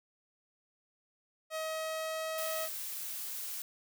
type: tone with pitch glide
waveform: sawtooth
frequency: 634 to 638 Hz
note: D#5 to D#5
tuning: +32 to +43 cents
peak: -31 dBFS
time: 1.5-2.69 s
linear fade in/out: 50 ms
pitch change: +11 cents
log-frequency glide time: 1.62-2.23 s
type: noise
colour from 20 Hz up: blue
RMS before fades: -40 dBFS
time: 2.38-3.62 s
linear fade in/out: 2 ms
effects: none